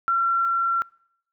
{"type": "tone pair in turn", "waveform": "sine", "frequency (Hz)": [1362, 1362], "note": ["F6", "F6"], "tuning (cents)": [-44, -44], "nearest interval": "unison", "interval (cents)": 0, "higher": "neither", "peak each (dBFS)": [-18, -19], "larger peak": "first", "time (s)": [[0.08, 0.45], [0.45, 0.82]], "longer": "neither", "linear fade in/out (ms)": 0, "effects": ["noise-tail reverb RT60 0.7 s tail -25 dB re dry"]}